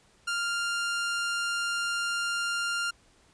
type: tone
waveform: sawtooth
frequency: 1396.9 Hz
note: F6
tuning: in tune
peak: -24 dBFS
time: 0.27-2.91 s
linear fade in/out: 10 ms
effects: pink hiss -62 dBFS RMS until 3.33 s + resampled to 22050 Hz